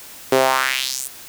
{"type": "tone with high-pass filter sweep", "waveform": "sawtooth", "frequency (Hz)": 131.4, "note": "C3", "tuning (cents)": 8, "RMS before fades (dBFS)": -19, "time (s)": [0.32, 1.08], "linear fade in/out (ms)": 5, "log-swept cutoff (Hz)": [380, 10000], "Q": 2.4, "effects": ["white hiss -39 dBFS RMS until 1.28 s"]}